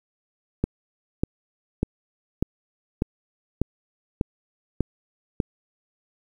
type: click train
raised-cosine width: 3 ms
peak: -8 dBFS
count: 9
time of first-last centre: 0.64-5.402 s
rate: 1.68 Hz
effects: 8-bit